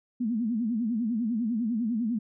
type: tone with vibrato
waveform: sine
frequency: 228.5 Hz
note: A#3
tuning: 34 cents flat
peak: -25 dBFS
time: 0.2-2.19 s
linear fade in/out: 10 ms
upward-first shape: sine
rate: 10 Hz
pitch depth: 150 cents each way
effects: none